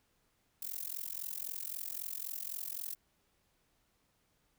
violet noise with amplitude modulation, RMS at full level -37 dBFS, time 0.62-2.95 s, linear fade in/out 5 ms, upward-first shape sine, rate 43.8 Hz, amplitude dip 100%, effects pink hiss -75 dBFS RMS until 4.58 s

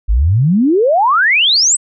sine exponential sweep, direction up, 47.05 to 8400 Hz, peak -8 dBFS, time 0.08-1.77 s, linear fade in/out 20 ms, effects none

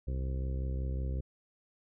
harmonic tone, 65.41 Hz, C2, in tune, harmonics 1 / 2 / 3 / 4 / 5 / 6 / 7 / 8, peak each -32 / -39 / -48 / -50 / -51 / -51 / -54 / -51 dBFS, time 0.07-1.21 s, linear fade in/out 10 ms, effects none

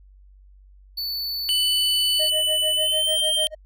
square tone, 4479 Hz, C#8, 17 cents sharp, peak -26 dBFS, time 0.97-2.3 s, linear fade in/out 10 ms
square tone with pitch glide, 2987 to 3152 Hz, F#7 to G7, +16 to +9 cents, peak -20 dBFS, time 1.49-3.47 s, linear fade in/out 0 ms, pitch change +93 cents, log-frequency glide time 2.72-3.18 s
triangle tone with tremolo, 622 Hz, D#5, 1 cent flat, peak -23 dBFS, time 2.19-3.55 s, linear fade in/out 10 ms, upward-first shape sine, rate 6.7 Hz, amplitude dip 100%
effects added 48 Hz sine -47 dBFS peak until 3.65 s

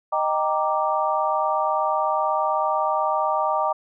sine chord, Eb major seventh, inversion none, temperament equal with one note detuned, 620.1 / 784 / 932.3 / 1174.7 Hz, Eb5 / G5 / Bb5 / D6, -6 / 0 / 0 / 0 cents, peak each -25 dBFS, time 0.12-3.73 s, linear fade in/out 10 ms, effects none

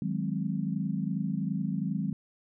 sine chord, Ab dominant seventh, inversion second, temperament equal, 155.56 / 185 / 207.7 / 261.6 Hz, Eb3 / Gb3 / Ab3 / C4, 0 / 0 / 0 / 0 cents, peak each -34 / -32 / -33 / -37 dBFS, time 0.02-2.13 s, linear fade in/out 2 ms, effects none

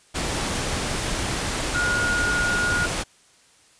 sine tone in noise, 1435 Hz, F6, 47 cents sharp, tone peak -21 dBFS, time 1.74-2.87 s, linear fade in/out 20 ms, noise pink, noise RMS -26 dBFS, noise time 0.14-3.04 s, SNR +2 dB, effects white hiss -56 dBFS RMS until 3.79 s + resampled to 22050 Hz

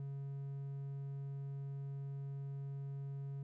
triangle tone, 138.59 Hz, C#3, in tune, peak -39 dBFS, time 0-3.43 s, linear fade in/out 2 ms, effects none

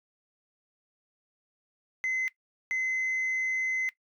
sine tone bursts at uneven times, 2049 Hz, C7, 37 cents flat, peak -24 dBFS, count 2, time 2.04-2.28 / 2.71-3.89 s, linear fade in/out 0 ms, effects noise-tail reverb RT60 0.1 s tail -20 dB re dry + tanh soft clip ceiling -25 dBFS

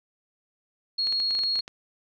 sine tone, 4303 Hz, C8, 48 cents sharp, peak -23 dBFS, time 0.98-1.61 s, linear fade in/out 10 ms
clicks, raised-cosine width 0.2 ms, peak -22 dBFS, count 10, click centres 1.071 / 1.125 / 1.201 / 1.308 / 1.351 / 1.39 / 1.436 / 1.557 / 1.591 / 1.679 s
effects none

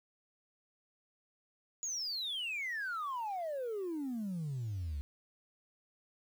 sine exponential sweep, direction down, 6910 to 67.7 Hz, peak -34 dBFS, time 1.83-5.01 s, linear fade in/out 0 ms, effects tanh soft clip ceiling -32 dBFS + 10-bit

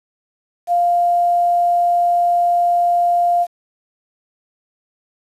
sine tone with quantisation, 698.5 Hz, F5, in tune, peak -12 dBFS, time 0.67-3.47 s, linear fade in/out 50 ms, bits 7, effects resampled to 32000 Hz

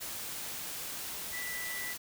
sine tone in noise, 1975 Hz, B6, in tune, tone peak -38 dBFS, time 1.32-1.94 s, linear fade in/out 20 ms, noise white, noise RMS -40 dBFS, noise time 0-1.98 s, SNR -1 dB, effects none

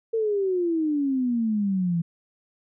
sine exponential sweep, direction down, 457.7 to 164.81 Hz, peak -21 dBFS, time 0.13-2.02 s, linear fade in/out 10 ms, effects none

